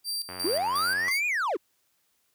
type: tone with tremolo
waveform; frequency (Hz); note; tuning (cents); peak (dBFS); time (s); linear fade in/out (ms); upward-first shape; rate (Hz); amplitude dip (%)
sawtooth; 4699; D8; 0; -26; 0.04-1.21; 50; square; 2.8; 75
type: click train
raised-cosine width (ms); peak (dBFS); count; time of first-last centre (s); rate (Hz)
0.5; -24; 73; 0.29-1.081; 91
type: linear two-way sweep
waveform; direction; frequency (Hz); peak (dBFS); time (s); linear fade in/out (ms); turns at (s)
triangle; up then down; 286.1 to 2488 to 286.1; -23; 0.44-1.57; 10; 1.27
type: tone with exponential decay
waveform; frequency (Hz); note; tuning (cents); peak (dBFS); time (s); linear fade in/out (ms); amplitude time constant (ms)
30% pulse; 1108.7; C#6; 0; -26; 1.08-1.17; 2; 18
effects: white hiss -71 dBFS RMS until 2.34 s + high-pass 60 Hz 12 dB/octave